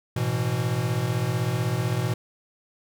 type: chord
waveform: square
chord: A suspended second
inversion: none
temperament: equal with one note detuned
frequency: 107.61 / 123.47 / 164.81 Hz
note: A2 / B2 / E3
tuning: -38 / 0 / 0 cents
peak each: -30 / -26 / -31 dBFS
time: 0.16-2.14 s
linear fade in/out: 5 ms
effects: none